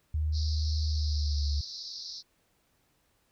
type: tone with pitch glide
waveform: sine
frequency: 76.9 to 72.17 Hz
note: D#2 to D2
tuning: -20 to -30 cents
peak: -26 dBFS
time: 0.14-1.61 s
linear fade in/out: 5 ms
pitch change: -110 cents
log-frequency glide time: 0.87-1.45 s
type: band-pass noise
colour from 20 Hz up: white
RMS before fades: -41 dBFS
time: 0.32-2.23 s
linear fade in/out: 50 ms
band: 4000 to 5500 Hz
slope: 96 dB/octave
effects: pink hiss -71 dBFS RMS until 3.31 s